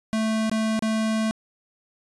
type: tone with dropouts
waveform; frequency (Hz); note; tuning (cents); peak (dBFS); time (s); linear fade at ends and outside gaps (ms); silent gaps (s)
square; 220; A3; 0; -22; 0.13-1.31; 0; 0.496-0.515 / 0.792-0.824
effects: resampled to 24000 Hz